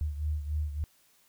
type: beating tone pair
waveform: sine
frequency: 74.8 / 78.3 Hz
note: D2 / D#2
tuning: +32 / +11 cents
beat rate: 3.5 Hz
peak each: -30 / -36 dBFS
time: 0.01-0.84 s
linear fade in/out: 0 ms
effects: white hiss -65 dBFS RMS until 1.28 s